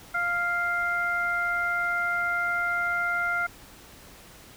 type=harmonic tone; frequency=698.5 Hz; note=F5; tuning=in tune; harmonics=1 / 2 / 3; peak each=-33 / -25 / -32 dBFS; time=0.14-3.47 s; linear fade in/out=10 ms; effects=pink hiss -49 dBFS RMS until 4.56 s